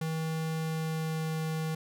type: tone with pitch glide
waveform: square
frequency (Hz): 160 to 158.89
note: D#3 to D#3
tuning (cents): +49 to +37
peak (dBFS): -31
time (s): 0.01-1.75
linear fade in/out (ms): 5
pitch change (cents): -12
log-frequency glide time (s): 0.59-1.39
effects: none